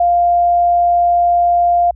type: tone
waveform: sine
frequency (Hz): 698.5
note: F5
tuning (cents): 0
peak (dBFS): -9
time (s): 0-1.91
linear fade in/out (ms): 5
effects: added 60 Hz sine -35 dBFS peak until 1.95 s